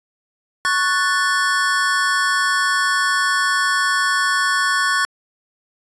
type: chord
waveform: square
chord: F# minor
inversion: second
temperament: equal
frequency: 1108.7 / 1480 / 1760 Hz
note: C#6 / F#6 / A6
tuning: 0 / 0 / 0 cents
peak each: -21 dBFS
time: 0.65-5.05 s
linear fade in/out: 0 ms
effects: resampled to 22050 Hz